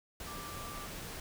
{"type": "tone in noise", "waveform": "sine", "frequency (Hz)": 1174.7, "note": "D6", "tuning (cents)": 0, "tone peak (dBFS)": -46, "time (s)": [0.27, 0.86], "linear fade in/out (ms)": 2, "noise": "pink", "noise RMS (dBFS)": -44, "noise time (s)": [0.2, 1.2], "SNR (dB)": -5, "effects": []}